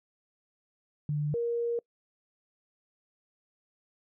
sine tone pair in turn, 148.2 / 470.5 Hz, D3 / A#4, +16 / +16 cents, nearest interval octave + minor sixth, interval 2000 cents, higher second, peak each -27 dBFS, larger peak neither, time 1.09-1.34 / 1.34-1.79 s, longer second, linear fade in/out 2 ms, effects noise-tail reverb RT60 0.1 s tail -26 dB re dry

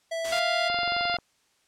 square tone, 659.3 Hz, E5, in tune, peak -29 dBFS, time 0.11-0.69 s, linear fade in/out 10 ms
white noise, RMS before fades -35 dBFS, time 0.24-0.4 s, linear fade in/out 10 ms
harmonic tone, 698 Hz, F5, 1 cent flat, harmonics 1 / 2 / 3 / 4 / 5 / 6 / 7, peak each -28 / -31 / -33 / -34 / -35 / -36 / -36 dBFS, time 0.32-1.17 s, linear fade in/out 5 ms
click train, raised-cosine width 1 ms, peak -25 dBFS, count 12, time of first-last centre 0.7-1.187 s, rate 22.6 Hz
effects white hiss -67 dBFS RMS until 1.67 s + low-pass 8000 Hz 12 dB/octave

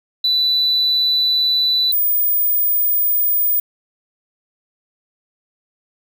sine tone pair in turn, 3979 / 15023 Hz, B7 / A#9, +12 / +12 cents, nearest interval octave + major seventh, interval 2300 cents, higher second, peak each -12 / -12 dBFS, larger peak neither, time 0.24-1.92 / 1.92-3.6 s, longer neither, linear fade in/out 5 ms, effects tanh soft clip ceiling -10 dBFS + 9-bit

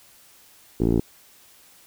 10% pulse tone with low-pass filter, 57 Hz, A#1, 38 cents flat, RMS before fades -20 dBFS, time 0.8-1 s, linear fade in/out 5 ms, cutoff 390 Hz, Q 2.3, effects white hiss -53 dBFS RMS until 1.86 s

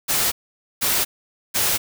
white noise bursts, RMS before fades -20 dBFS, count 3, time 0.08-1.78 s, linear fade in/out 20 ms, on 240 ms, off 490 ms, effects none

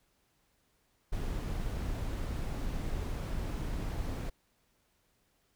brown noise, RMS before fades -35 dBFS, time 1.12-4.3 s, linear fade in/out 10 ms, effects pink hiss -73 dBFS RMS until 5.55 s

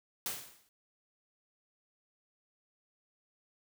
white noise with exponential decay, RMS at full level -34 dBFS, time 0.26-0.69 s, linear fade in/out 1 ms, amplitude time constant 93 ms, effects none

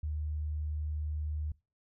sine tone, 75.9 Hz, D#2, 42 cents flat, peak -32 dBFS, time 0.03-1.52 s, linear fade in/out 5 ms, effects noise-tail reverb RT60 0.3 s tail -23 dB re dry

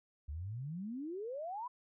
sine exponential sweep, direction up, 68.4 to 1027 Hz, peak -39 dBFS, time 0.28-1.68 s, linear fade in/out 10 ms, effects none

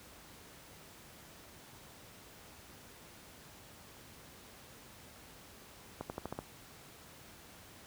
accelerating click train, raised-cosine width 1 ms, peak -24 dBFS, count 6, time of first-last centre 6.01-6.389 s, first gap 89 ms, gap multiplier 0.92, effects pink hiss -55 dBFS RMS until 7.86 s + high-pass 60 Hz 12 dB/octave

